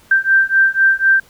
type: beating tone pair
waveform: sine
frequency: 1568 / 1572 Hz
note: G6 / G6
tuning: 0 / +4 cents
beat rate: 4 Hz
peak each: -13 dBFS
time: 0.11-1.2 s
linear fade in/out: 5 ms
effects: pink hiss -49 dBFS RMS until 1.29 s